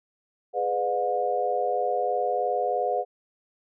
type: chord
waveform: sine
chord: G# diminished seventh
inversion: none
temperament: just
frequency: 415.3 / 498.4 / 598 / 717.6 Hz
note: G#4 / B4 / D5 / F5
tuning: 0 / +16 / +31 / +47 cents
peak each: -31 / -28 / -31 / -26 dBFS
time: 0.53-3.05 s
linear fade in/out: 50 ms
effects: none